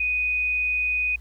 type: tone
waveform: sine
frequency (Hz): 2489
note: D#7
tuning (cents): 0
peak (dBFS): -21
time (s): 0-1.16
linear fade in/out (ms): 5
effects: added 60 Hz sine -39 dBFS peak until 1.2 s + pink hiss -60 dBFS RMS until 1.2 s